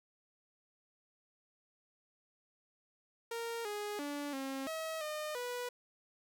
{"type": "tone with pitch steps", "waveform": "sawtooth", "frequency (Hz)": [463.6, 415.3, 288.8, 269.3, 641, 609, 490.5], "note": ["A#4", "G#4", "D4", "C#4", "E5", "D#5", "B4"], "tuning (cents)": [-10, 0, -29, -50, -49, -37, -12], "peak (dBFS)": -34, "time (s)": [3.31, 5.69], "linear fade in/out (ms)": 5, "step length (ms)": 340, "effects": []}